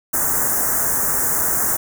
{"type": "band-stop noise", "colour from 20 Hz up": "white", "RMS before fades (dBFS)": -19, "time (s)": [0.13, 1.77], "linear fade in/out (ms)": 10, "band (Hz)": [1800, 6300], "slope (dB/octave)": 48, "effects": []}